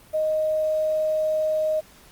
sine tone with quantisation, 622.3 Hz, D#5, in tune, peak -20 dBFS, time 0.13-1.81 s, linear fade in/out 20 ms, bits 8, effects pink hiss -51 dBFS RMS until 2.11 s + Opus 32 kbps

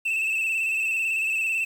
triangle tone with vibrato, 2637 Hz, E7, in tune, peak -21 dBFS, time 0.05-1.65 s, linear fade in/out 10 ms, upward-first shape square, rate 18 Hz, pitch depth 36 cents each way, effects 8-bit

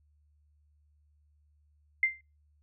sine tone with exponential decay, 2089 Hz, C7, 3 cents flat, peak -19 dBFS, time 2.03-2.21 s, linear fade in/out 2 ms, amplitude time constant 37 ms, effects noise-tail reverb RT60 0.3 s tail -25 dB re dry + added 74 Hz sine -64 dBFS peak until 2.62 s

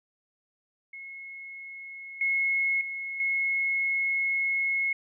sine tone with level steps, 2174 Hz, C#7, 34 cents flat, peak -39 / -23 / -32 / -24 dBFS, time 0.93-4.93 s, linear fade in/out 5 ms, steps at 2.21 / 2.81 / 3.2 s, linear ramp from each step 2 ms, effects none

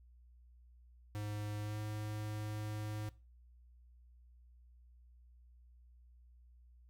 square tone with pitch glide, 104.7 to 106.41 Hz, G#2 to G#2, +15 to +43 cents, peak -40 dBFS, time 1.15-3.09 s, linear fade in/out 0 ms, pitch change +28 cents, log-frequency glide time 1.61-1.78 s, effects noise-tail reverb RT60 0.3 s tail -18 dB re dry + added 60 Hz sine -59 dBFS peak until 6.89 s

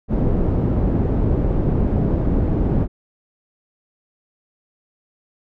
pink low-pass noise, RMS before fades -18 dBFS, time 0.08-2.88 s, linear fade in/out 50 ms, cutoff 390 Hz, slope 12 dB/octave, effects none

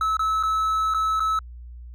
triangle tone with dropouts, 1300 Hz, E6, 24 cents flat, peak -18 dBFS, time 0.01-1.39 s, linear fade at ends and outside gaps 2 ms, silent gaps 0.169-0.193 / 0.428-0.434 / 0.939-0.945 / 1.197-1.203 s, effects added 60 Hz sine -37 dBFS peak until 1.94 s

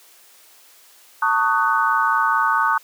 sine chord, D# half-diminished seventh, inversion second, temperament just, 896 / 1120.1 / 1244.5 / 1493.4 Hz, A5 / C#6 / D#6 / F#6, +31 / +18 / 0 / +16 cents, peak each -21 dBFS, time 1.22-2.78 s, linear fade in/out 5 ms, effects white hiss -50 dBFS RMS until 2.83 s + high-pass 400 Hz 12 dB/octave

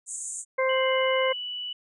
pink band-pass noise, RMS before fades -35 dBFS, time 0.06-0.45 s, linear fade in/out 50 ms, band 6700 to 9300 Hz, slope 96 dB/octave
harmonic tone, 523.3 Hz, C5, in tune, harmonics 1 / 2 / 3 / 4, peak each -23 / -29 / -35 / -29 dBFS, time 0.58-1.33 s, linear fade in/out 10 ms
sine tone, 2960 Hz, F#7, in tune, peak -31 dBFS, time 0.69-1.73 s, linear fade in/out 5 ms
effects none

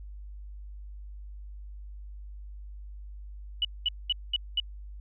sine tone bursts, 2950 Hz, F#7, 6 cents flat, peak -23 dBFS, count 5, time 3.62-4.6 s, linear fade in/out 2 ms, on 28 ms, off 210 ms, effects added 50 Hz sine -40 dBFS peak until 5 s

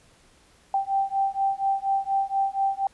sine beating tone pair, 781 / 785.2 Hz, G5 / G5, -7 / +3 cents, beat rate 4.2 Hz, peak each -25 dBFS, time 0.74-2.87 s, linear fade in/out 2 ms, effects pink hiss -58 dBFS RMS until 2.93 s + resampled to 24000 Hz

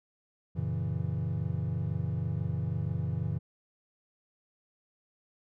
triangle chord, F# dominant seventh, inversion none, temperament equal, 92.5 / 116.54 / 138.59 / 164.81 Hz, F#2 / A#2 / C#3 / E3, 0 / 0 / 0 / 0 cents, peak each -33 dBFS, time 0.55-3.39 s, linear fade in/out 20 ms, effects none

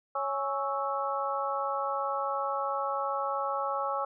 harmonic tone with a mistuned harmonic, 277.2 Hz, C#4, in tune, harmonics 2 / 3 / 4 / 5, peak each -34 / -34 / -34 / -34 dBFS, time 0.15-4.05 s, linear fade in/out 5 ms, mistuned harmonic 5, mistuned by -93 cents, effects none

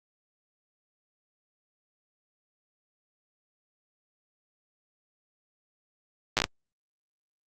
slowing click train, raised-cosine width 0.2 ms, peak -6 dBFS, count 6, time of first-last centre 6.37-6.441 s, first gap 8 ms, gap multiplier 1.29, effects Opus 48 kbps

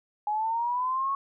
sine linear sweep, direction up, 830.6 to 1108.7 Hz, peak -25 dBFS, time 0.27-1.15 s, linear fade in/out 2 ms, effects none

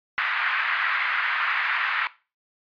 white band-pass noise, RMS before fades -25 dBFS, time 0.18-2.07 s, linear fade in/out 0 ms, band 1200 to 2100 Hz, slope 24 dB/octave, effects noise-tail reverb RT60 0.3 s tail -17 dB re dry + resampled to 11025 Hz

